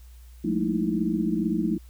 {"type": "tone cluster", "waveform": "sine", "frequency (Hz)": [178.3, 209.6, 225.2, 306.8, 329.2], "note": ["F3", "G#3", "A3", "D#4", "E4"], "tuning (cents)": [36, 16, 40, -24, -2], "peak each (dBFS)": -29, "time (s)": [0.44, 1.78], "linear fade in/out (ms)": 10, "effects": ["added 60 Hz sine -44 dBFS peak until 1.89 s", "white hiss -60 dBFS RMS until 1.89 s"]}